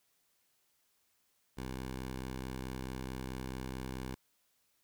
10% pulse tone, 64.6 Hz, C2, 21 cents flat, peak -31 dBFS, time 1.57-4.15 s, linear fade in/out 10 ms, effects white hiss -75 dBFS RMS until 4.83 s

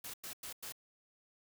white noise bursts, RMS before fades -45 dBFS, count 4, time 0.04-0.723 s, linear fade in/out 5 ms, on 98 ms, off 97 ms, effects none

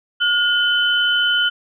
sine tone pair together, 1434 / 3039 Hz, F6 / F#7, +45 / +46 cents, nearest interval octave + minor second, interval 1301 cents, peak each -17 dBFS, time 0.2-1.5 s, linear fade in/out 20 ms, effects none

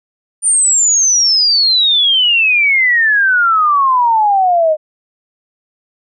sine exponential sweep, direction down, 9260 to 607 Hz, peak -8 dBFS, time 0.42-4.77 s, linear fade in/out 50 ms, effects none

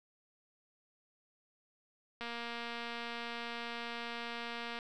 click train, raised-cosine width 0.3 ms, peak -26 dBFS, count 607, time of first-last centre 2.21-4.789 s, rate 235 Hz, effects none

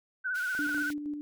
sine tone with vibrato, 1486 Hz, F#6, 7 cents sharp, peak -29 dBFS, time 0.24-0.91 s, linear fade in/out 20 ms, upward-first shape sine, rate 16 Hz, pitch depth 60 cents each way
pink high-pass noise, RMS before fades -47 dBFS, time 0.34-0.94 s, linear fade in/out 20 ms, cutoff 1800 Hz, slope 96 dB/octave
clicks, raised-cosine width 0.5 ms, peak -31 dBFS, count 5, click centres 0.55 / 0.693 / 0.745 / 0.782 / 0.903 s
sine tone with tremolo, 294.5 Hz, D4, 5 cents sharp, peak -31 dBFS, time 0.59-1.21 s, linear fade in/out 0 ms, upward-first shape square, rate 6.4 Hz, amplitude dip 40%
effects none

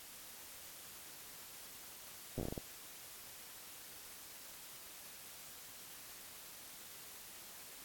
slowing click train, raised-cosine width 2 ms, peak -27 dBFS, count 9, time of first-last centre 2.38-2.578 s, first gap 8 ms, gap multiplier 1.31, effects white hiss -53 dBFS RMS until 7.84 s + AAC 64 kbps

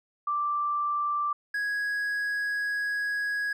sine / triangle tone pair in turn, 1174.7 / 1661.3 Hz, D6 / G#6, 0 / 0 cents, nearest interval tritone, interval 600 cents, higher second, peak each -25 dBFS, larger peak neither, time 0.27-1.33 / 1.54-3.53 s, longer second, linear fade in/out 5 ms, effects none

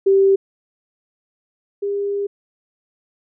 sine tone pair in turn, 390 / 402.6 Hz, G4 / G4, -9 / +46 cents, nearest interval minor second, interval 55 cents, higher second, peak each -10 / -19 dBFS, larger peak first, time 0.06-0.36 / 1.82-2.27 s, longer second, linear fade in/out 10 ms, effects none

